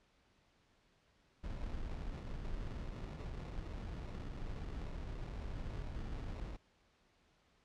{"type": "noise with sample-and-hold", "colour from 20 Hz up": "brown", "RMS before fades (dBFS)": -43, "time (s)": [1.43, 6.57], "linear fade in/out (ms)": 10, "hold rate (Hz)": 1575, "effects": ["pink hiss -72 dBFS RMS until 7.64 s", "low-pass 5000 Hz 12 dB/octave"]}